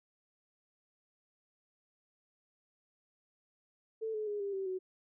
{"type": "tone with pitch steps", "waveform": "sine", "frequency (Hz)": [443.4, 428.3, 413.7, 399.6, 386, 372.9], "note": ["A4", "A4", "G#4", "G4", "G4", "F#4"], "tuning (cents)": [13, -47, -7, 33, -27, 14], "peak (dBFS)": -34, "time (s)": [4.01, 4.79], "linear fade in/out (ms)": 20, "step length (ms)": 130, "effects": []}